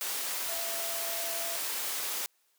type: tone in noise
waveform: sine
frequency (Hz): 672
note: E5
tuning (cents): +33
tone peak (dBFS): -40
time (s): 0.49-1.56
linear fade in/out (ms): 0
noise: white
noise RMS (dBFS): -34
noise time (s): 0.01-2.26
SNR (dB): -9
effects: white hiss -71 dBFS RMS until 2.58 s + high-pass 400 Hz 12 dB/octave